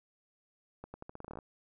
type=accelerating click train; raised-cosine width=1 ms; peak=-30 dBFS; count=13; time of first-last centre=0.84-1.388 s; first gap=100 ms; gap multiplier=0.84; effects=none